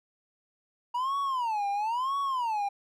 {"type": "tone with vibrato", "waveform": "triangle", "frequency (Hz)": 947, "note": "A#5", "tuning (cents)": 27, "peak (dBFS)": -25, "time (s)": [0.94, 2.69], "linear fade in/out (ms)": 10, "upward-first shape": "sine", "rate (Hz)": 1, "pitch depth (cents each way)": 290, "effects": []}